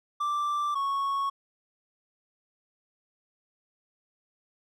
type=tone pair in turn; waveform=triangle; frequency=1174.7 / 1106 Hz; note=D6 / C#6; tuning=0 / -4 cents; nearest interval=minor second; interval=104 cents; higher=first; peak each=-24 dBFS; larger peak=neither; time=0.2-0.75 / 0.75-1.3 s; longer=neither; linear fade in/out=10 ms; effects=none